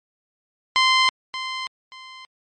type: tone with echo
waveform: 15% pulse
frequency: 1039 Hz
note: C6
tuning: 12 cents flat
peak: -8 dBFS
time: 0.76-1.09 s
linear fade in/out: 0 ms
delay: 580 ms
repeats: 2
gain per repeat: -12 dB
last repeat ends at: 2.25 s
effects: MP3 32 kbps